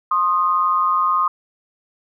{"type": "tone pair together", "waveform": "sine", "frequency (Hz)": [1057.8, 1239], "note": ["C6", "D#6"], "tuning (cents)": [19, -8], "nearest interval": "minor third", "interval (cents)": 273, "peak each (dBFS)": [-18, -17], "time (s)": [0.11, 1.28], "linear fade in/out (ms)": 5, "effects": []}